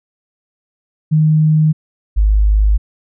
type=tone pair in turn; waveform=sine; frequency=155.2 / 51.79 Hz; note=D#3 / G#1; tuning=-4 / -4 cents; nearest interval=octave + perfect fifth; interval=1900 cents; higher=first; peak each=-8 dBFS; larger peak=neither; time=1.11-1.73 / 2.16-2.78 s; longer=neither; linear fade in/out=20 ms; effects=none